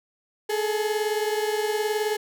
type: beating tone pair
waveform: 35% pulse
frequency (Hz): 420.8 / 439.8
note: G#4 / A4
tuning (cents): +23 / -1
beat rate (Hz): 19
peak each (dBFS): -23 / -27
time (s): 0.49-2.17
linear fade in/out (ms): 10
effects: none